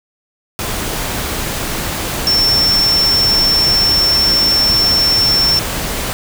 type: tone in noise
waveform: sine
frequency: 5410 Hz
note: E8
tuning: 44 cents sharp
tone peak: -10 dBFS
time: 2.27-5.59 s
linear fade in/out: 0 ms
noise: pink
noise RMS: -20 dBFS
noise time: 0.59-6.13 s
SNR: +7 dB
effects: none